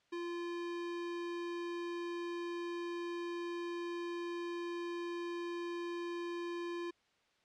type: tone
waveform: square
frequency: 345.3 Hz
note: F4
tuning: 20 cents flat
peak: -39 dBFS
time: 0.12-6.91 s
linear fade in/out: 10 ms
effects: white hiss -73 dBFS RMS until 7.44 s + low-pass 4000 Hz 12 dB/octave